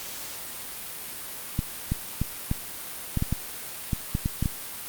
clicks, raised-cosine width 5 ms, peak -12 dBFS, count 12, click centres 1.591 / 1.92 / 2.216 / 2.514 / 3.173 / 3.224 / 3.326 / 3.932 / 4.151 / 4.259 / 4.426 / 4.458 s, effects white hiss -37 dBFS RMS until 4.88 s + Opus 48 kbps

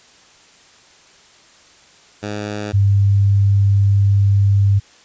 10% pulse / sine tone pair in turn, 104.2 / 99.73 Hz, G#2 / G2, +6 / +30 cents, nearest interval minor second, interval 76 cents, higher first, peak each -15 / -10 dBFS, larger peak second, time 2.22-2.73 / 2.73-4.8 s, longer second, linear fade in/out 20 ms, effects white hiss -48 dBFS RMS until 5.04 s + resampled to 16000 Hz

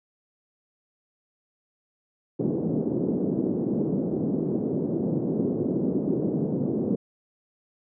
pink band-pass noise, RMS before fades -26 dBFS, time 2.39-6.96 s, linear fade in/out 10 ms, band 170 to 420 Hz, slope 24 dB/octave, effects none

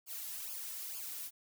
blue noise with flanger, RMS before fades -43 dBFS, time 0.06-1.31 s, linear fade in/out 50 ms, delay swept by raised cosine 0.51 to 2.61 ms, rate 2.2 Hz, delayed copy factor -0.95, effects none

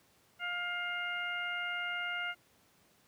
harmonic tone, 706 Hz, F5, 19 cents sharp, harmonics 1 / 2 / 3 / 4, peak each -44 / -37 / -39 / -42 dBFS, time 0.39-2.35 s, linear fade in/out 50 ms, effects pink hiss -67 dBFS RMS until 3.07 s + high-pass 100 Hz 12 dB/octave

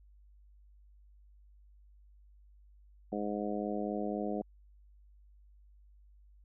harmonic tone, 103.83 Hz, G#2, in tune, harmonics 2 / 3 / 4 / 5 / 6 / 7, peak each -37 / -39 / -40 / -41 / -42 / -42 dBFS, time 3.12-4.42 s, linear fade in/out 5 ms, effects added 50 Hz sine -57 dBFS peak until 6.44 s

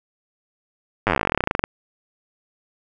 slowing click train, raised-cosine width 0.5 ms, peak -3 dBFS, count 26, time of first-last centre 1.07-1.639 s, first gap 9 ms, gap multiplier 1.07, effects none

